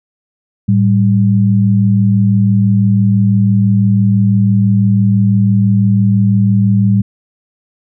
sine tone pair together, 110 / 196 Hz, A2 / G3, 0 / 0 cents, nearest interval minor seventh, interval 1000 cents, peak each -10 dBFS, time 0.68-7.02 s, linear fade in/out 10 ms, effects none

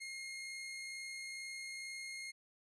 sawtooth tone with amplitude modulation, 2140 Hz, C7, 38 cents sharp, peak -39 dBFS, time 0-2.32 s, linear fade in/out 20 ms, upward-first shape sine, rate 62.2 Hz, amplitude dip 25%, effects resampled to 24000 Hz

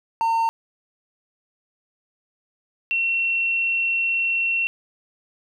triangle / sine tone pair in turn, 910 / 2719 Hz, A#5 / F7, -42 / -47 cents, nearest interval octave + perfect fifth, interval 1895 cents, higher second, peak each -16 / -19 dBFS, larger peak first, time 0.21-0.49 / 2.91-4.67 s, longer second, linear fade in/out 0 ms, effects none

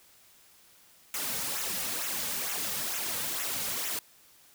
white noise with flanger, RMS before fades -33 dBFS, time 1.14-3.99 s, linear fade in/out 2 ms, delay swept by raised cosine 0.21 to 3.01 ms, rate 2.2 Hz, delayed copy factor -0.65, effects white hiss -59 dBFS RMS until 4.54 s

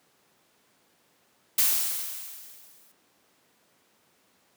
blue noise with exponential decay, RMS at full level -20 dBFS, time 1.58-2.92 s, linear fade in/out 5 ms, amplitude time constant 290 ms, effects pink hiss -65 dBFS RMS until 4.56 s + high-pass 200 Hz 12 dB/octave

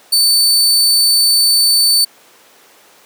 sawtooth tone, 4530 Hz, C#8, 37 cents sharp, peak -6 dBFS, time 0.12-2.05 s, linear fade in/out 10 ms, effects pink hiss -45 dBFS RMS until 3.05 s + high-pass 400 Hz 12 dB/octave

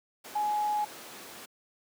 sine tone in noise, 839 Hz, G#5, 17 cents sharp, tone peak -26 dBFS, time 0.35-0.85 s, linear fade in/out 10 ms, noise pink, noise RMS -44 dBFS, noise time 0.24-1.46 s, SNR +15 dB, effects high-pass 300 Hz 12 dB/octave

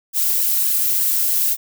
violet noise with flanger, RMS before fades -18 dBFS, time 0.13-1.57 s, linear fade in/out 50 ms, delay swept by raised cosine 0.8 to 3.9 ms, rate 3.4 Hz, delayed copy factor -0.5, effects none

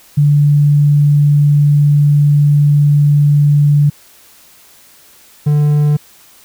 sine / triangle tone pair in turn, 145.8 / 148.01 Hz, D3 / D3, -12 / +14 cents, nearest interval unison, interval 26 cents, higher second, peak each -6 dBFS, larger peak neither, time 0.17-3.9 / 5.46-5.97 s, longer first, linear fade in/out 10 ms, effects white hiss -44 dBFS RMS until 6.44 s

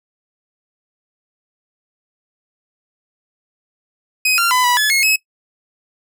sawtooth tone with pitch steps, 2518 / 1381 / 1005 / 979 / 1714 / 2165 / 2570 Hz, D#7 / F6 / B5 / B5 / A6 / C#7 / E7, +20 / -20 / +30 / -15 / -46 / -41 / -45 cents, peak -9 dBFS, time 4.25-5.16 s, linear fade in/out 5 ms, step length 130 ms, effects noise-tail reverb RT60 0.1 s tail -21 dB re dry

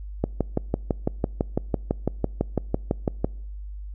click train, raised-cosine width 2 ms, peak -8 dBFS, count 19, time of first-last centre 0.24-3.245 s, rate 5.99 Hz, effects noise-tail reverb RT60 0.8 s tail -26 dB re dry + added 50 Hz sine -33 dBFS peak until 3.94 s

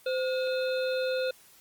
harmonic tone with a mistuned harmonic, 516 Hz, C5, 24 cents flat, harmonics 1 / 3 / 5 / 7 / 8, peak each -27 / -37 / -41 / -42 / -42 dBFS, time 0.06-1.31 s, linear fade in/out 5 ms, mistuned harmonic 3, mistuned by -130 cents, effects white hiss -57 dBFS RMS until 1.6 s + Opus 24 kbps

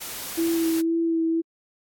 white noise, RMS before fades -34 dBFS, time 0-0.82 s, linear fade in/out 20 ms
sine tone with vibrato, 329.6 Hz, E4, in tune, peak -20 dBFS, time 0.37-1.42 s, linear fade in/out 20 ms, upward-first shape sine, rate 2 Hz, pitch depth 18 cents each way
effects AAC 64 kbps

